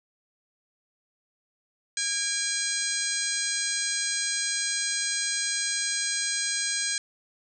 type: harmonic tone with a mistuned harmonic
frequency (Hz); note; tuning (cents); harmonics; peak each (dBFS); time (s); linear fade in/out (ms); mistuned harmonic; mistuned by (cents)
819; G#5; -24; 2 / 3 / 4 / 5 / 6 / 7 / 8 / 9 / 10; -34 / -37 / -37 / -33 / -36 / -38 / -31 / -40 / -34; 1.97-6.98; 2; 3; -65
effects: none